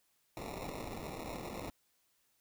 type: noise with sample-and-hold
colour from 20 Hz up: white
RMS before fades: -43 dBFS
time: 0.37-1.7 s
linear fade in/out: 0 ms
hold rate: 1575 Hz
effects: white hiss -75 dBFS RMS until 2.4 s